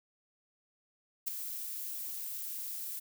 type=noise with ADSR envelope; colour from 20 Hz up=violet; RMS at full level=-30 dBFS; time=1.26-3 s; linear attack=22 ms; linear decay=3 ms; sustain=-10 dB; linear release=16 ms; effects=none